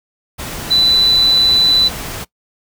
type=tone in noise; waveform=sine; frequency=3987 Hz; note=B7; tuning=16 cents sharp; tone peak=-9 dBFS; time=0.7-1.89 s; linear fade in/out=20 ms; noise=pink; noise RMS=-26 dBFS; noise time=0.38-2.25 s; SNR=+14 dB; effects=noise-tail reverb RT60 0.1 s tail -21 dB re dry